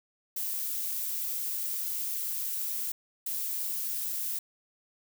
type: noise bursts at uneven times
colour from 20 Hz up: violet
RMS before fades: -33 dBFS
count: 2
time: 0.36-2.92 / 3.26-4.39 s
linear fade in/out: 5 ms
effects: none